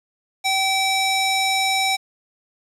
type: tone with band-pass filter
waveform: square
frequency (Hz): 770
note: G5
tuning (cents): -31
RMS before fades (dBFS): -20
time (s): 0.44-1.97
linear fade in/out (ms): 20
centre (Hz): 4200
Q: 0.66
effects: resampled to 32000 Hz + 7-bit